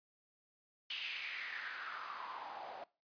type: noise with band-pass filter sweep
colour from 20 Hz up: white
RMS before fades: -45 dBFS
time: 0.9-2.84 s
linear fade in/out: 2 ms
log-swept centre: 3000 to 670 Hz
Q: 4.6
effects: noise-tail reverb RT60 0.3 s tail -21 dB re dry + resampled to 11025 Hz